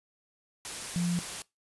sine tone in noise, 174.61 Hz, F3, in tune, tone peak -26 dBFS, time 0.96-1.19 s, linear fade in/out 0 ms, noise white, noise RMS -38 dBFS, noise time 0.65-1.42 s, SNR +9 dB, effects noise-tail reverb RT60 0.2 s tail -22 dB re dry + resampled to 24000 Hz

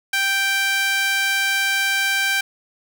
sawtooth tone with high-pass filter, 784 Hz, G5, in tune, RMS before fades -20 dBFS, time 0.13-2.41 s, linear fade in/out 5 ms, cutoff 1800 Hz, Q 2.1, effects none

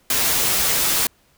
white noise with comb filter, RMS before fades -19 dBFS, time 0.1-1.07 s, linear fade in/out 2 ms, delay 9.8 ms, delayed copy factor -0.6, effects pink hiss -59 dBFS RMS until 1.37 s

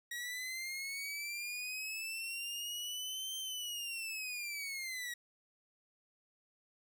sawtooth linear two-way sweep, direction up then down, 1900 to 3136 to 1900 Hz, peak -36 dBFS, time 0.11-5.14 s, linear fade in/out 5 ms, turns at 3.37 s, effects none

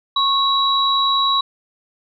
sine tone pair together, 1095 / 3890 Hz, C#6 / B7, -22 / -27 cents, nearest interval octave + minor seventh, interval 2195 cents, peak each -17 dBFS, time 0.16-1.41 s, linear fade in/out 5 ms, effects none

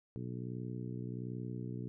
harmonic tone, 61.3 Hz, B1, 12 cents flat, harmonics 2 / 3 / 4 / 5 / 6 / 7, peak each -41 / -45 / -47 / -49 / -51 / -52 dBFS, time 0.16-1.88 s, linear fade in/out 0 ms, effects none

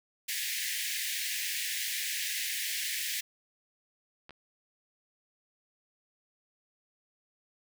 pink high-pass noise, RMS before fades -34 dBFS, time 0.28-3.21 s, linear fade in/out 10 ms, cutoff 1700 Hz, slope 96 dB/octave
clicks, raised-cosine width 0.3 ms, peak -32 dBFS, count 2, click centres 4.294 / 4.307 s
effects none

